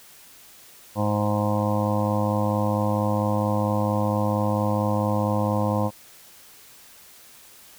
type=harmonic tone; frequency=104.4 Hz; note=G#2; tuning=10 cents sharp; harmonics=1 / 2 / 3 / 5 / 6 / 7 / 8 / 9 / 10; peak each=-25 / -26 / -31 / -27 / -34 / -33 / -34 / -32 / -33 dBFS; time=0.95-5.91 s; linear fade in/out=50 ms; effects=white hiss -49 dBFS RMS until 7.78 s